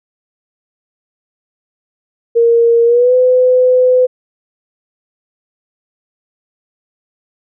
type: tone with pitch glide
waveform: sine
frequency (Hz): 466.2 to 505.5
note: A#4 to B4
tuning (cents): 0 to +40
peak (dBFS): -6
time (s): 2.35-4.07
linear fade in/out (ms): 20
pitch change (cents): +140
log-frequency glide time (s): 2.85-3.14
effects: none